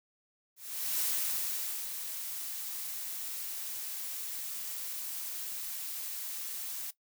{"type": "noise with ADSR envelope", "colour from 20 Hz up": "blue", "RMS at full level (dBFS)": -31, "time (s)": [0.56, 6.91], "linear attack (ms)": 450, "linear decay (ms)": 870, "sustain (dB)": -8, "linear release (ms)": 9, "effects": ["noise-tail reverb RT60 0.1 s tail -17 dB re dry"]}